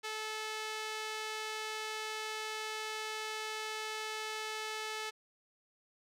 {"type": "tone with band-pass filter", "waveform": "sawtooth", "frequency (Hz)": 434.3, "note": "A4", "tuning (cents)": -23, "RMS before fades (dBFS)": -40, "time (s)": [0.03, 5.11], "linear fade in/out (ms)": 20, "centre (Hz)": 3200, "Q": 0.6, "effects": []}